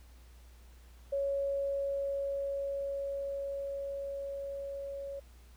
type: tone with level ramp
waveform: sine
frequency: 556 Hz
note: C#5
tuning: 5 cents sharp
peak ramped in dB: -29 to -38 dBFS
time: 1.12-5.2 s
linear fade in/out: 10 ms
effects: added 60 Hz sine -53 dBFS peak until 5.56 s + pink hiss -64 dBFS RMS until 5.56 s